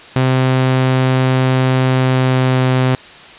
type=tone with pitch glide; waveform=sawtooth; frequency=129.9 to 128.85 Hz; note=C3 to C3; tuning=-12 to -26 cents; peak=-7 dBFS; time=0.16-2.95 s; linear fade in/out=2 ms; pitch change=-14 cents; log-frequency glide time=1.82-2.76 s; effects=white hiss -37 dBFS RMS until 3.38 s + resampled to 8000 Hz